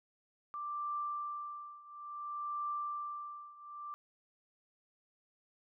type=tone with tremolo; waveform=sine; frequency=1178 Hz; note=D6; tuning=5 cents sharp; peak=-34 dBFS; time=0.54-3.94 s; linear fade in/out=0 ms; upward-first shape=triangle; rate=0.58 Hz; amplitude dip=90%; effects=none